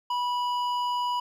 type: tone with hard clipping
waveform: sine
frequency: 980 Hz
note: B5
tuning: 14 cents flat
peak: -27 dBFS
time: 0.1-1.2 s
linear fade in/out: 5 ms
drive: 9 dB
effects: none